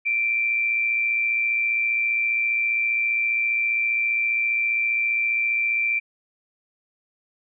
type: tone pair together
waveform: sine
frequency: 2349 / 2464 Hz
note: D7 / D#7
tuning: 0 / -17 cents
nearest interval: minor second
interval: 83 cents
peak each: -20 / -30 dBFS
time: 0.05-6 s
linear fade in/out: 20 ms
effects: none